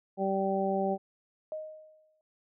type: harmonic tone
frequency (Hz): 193.9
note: G3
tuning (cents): -19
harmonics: 1 / 2 / 3 / 4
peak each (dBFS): -32 / -32 / -32 / -32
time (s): 0.17-0.98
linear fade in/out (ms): 50
type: tone with exponential decay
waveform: sine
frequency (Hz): 622.3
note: D#5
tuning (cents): 0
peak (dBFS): -32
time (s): 1.52-2.21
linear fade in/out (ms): 1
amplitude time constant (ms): 150
effects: none